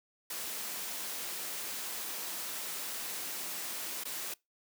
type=noise with dropouts; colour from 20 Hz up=white; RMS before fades=-39 dBFS; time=0.3-4.34 s; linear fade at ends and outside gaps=5 ms; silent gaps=4.038-4.052 s; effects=noise-tail reverb RT60 0.2 s tail -23 dB re dry + high-pass 200 Hz 12 dB/octave